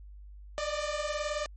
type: beating tone pair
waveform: sawtooth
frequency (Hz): 587.3 / 606.3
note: D5 / D#5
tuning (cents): 0 / -45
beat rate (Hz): 19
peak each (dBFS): -30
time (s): 0.58-1.46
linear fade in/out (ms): 0
effects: added 50 Hz sine -45 dBFS peak until 1.56 s + MP3 32 kbps